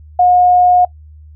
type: tone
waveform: sine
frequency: 720 Hz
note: F#5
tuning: 47 cents flat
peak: -6 dBFS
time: 0.19-0.85 s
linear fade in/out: 5 ms
effects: noise-tail reverb RT60 0.1 s tail -21 dB re dry + added 76 Hz sine -35 dBFS peak until 1.35 s